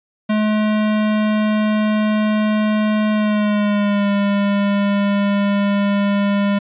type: tone with pitch glide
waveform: square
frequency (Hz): 213.5 to 201.5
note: G#3 to G3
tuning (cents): +48 to +48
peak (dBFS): -15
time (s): 0.29-6.59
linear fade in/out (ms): 10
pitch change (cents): -100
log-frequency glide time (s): 3.12-4.1
effects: resampled to 8000 Hz + 9-bit